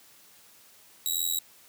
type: tone with amplitude modulation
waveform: 10% pulse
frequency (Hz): 3865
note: B7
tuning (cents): -38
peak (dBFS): -15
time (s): 1.06-1.39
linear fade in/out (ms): 0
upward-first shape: sine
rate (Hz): 84.2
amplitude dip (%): 90
effects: white hiss -56 dBFS RMS until 1.68 s + high-pass 80 Hz 12 dB/octave